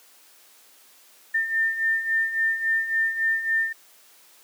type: beating tone pair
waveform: sine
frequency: 1800 / 1803.6 Hz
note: A6 / A6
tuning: +39 / +42 cents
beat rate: 3.6 Hz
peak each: -28 / -22 dBFS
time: 1.34-3.73 s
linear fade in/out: 10 ms
effects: white hiss -54 dBFS RMS until 4.43 s + high-pass 300 Hz 12 dB/octave